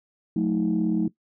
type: tone cluster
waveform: sine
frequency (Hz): 181.8 / 219.2 / 318.4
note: F#3 / A3 / D#4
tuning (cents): -30 / -6 / +40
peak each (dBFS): -24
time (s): 0.36-1.08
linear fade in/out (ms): 5
effects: noise-tail reverb RT60 0.1 s tail -18 dB re dry + tanh soft clip ceiling -14 dBFS